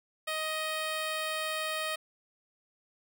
10% pulse tone, 626 Hz, D#5, 10 cents sharp, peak -23 dBFS, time 0.27-1.96 s, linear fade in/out 10 ms, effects none

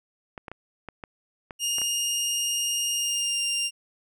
clicks, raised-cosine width 0.5 ms, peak -22 dBFS, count 8, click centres 0.378 / 0.482 / 0.516 / 0.887 / 1.038 / 1.508 / 1.784 / 1.817 s
20% pulse tone with pitch glide, 2835 to 2793 Hz, F7 to F7, +25 to -1 cents, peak -19 dBFS, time 1.59-3.71 s, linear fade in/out 50 ms, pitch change -26 cents, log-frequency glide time 2.94-3.42 s
effects none

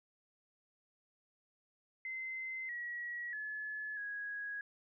sine tone with pitch steps, 2065 / 1917 / 1714 / 1659 Hz, C7 / A#6 / A6 / G#6, -23 / +48 / -46 / -2 cents, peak -39 dBFS, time 2.05-4.61 s, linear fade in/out 2 ms, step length 640 ms, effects none

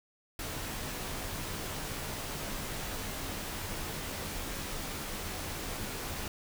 pink noise with comb filter, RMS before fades -38 dBFS, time 0.39-6.28 s, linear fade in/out 2 ms, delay 17 ms, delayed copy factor -0.5, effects none

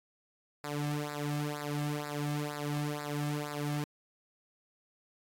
sawtooth tone with flanger, 147.2 Hz, D3, 4 cents sharp, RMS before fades -35 dBFS, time 0.64-3.84 s, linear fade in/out 0 ms, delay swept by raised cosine 0.32 to 2.12 ms, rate 2.1 Hz, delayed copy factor -0.95, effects AAC 64 kbps

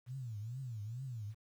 sine tone with vibrato, 117.7 Hz, A#2, 17 cents sharp, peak -40 dBFS, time 0.06-1.35 s, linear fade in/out 50 ms, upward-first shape triangle, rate 2.3 Hz, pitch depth 270 cents each way, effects 11-bit

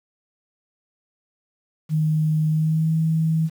sine tone with pitch glide, 155.56 to 160.4 Hz, D#3 to E3, 0 to -47 cents, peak -17 dBFS, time 1.89-3.5 s, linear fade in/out 50 ms, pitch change +53 cents, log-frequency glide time 2.49-2.92 s, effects 8-bit

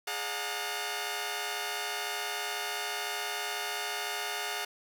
10% pulse tone cluster, 416 / 594 / 718 / 915 / 1497 Hz, G#4 / D5 / F5 / A#5 / F#6, +3 / +20 / +48 / -32 / +20 cents, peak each -31 / -36 / -28 / -31 / -35 dBFS, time 0.07-4.65 s, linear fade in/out 5 ms, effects none

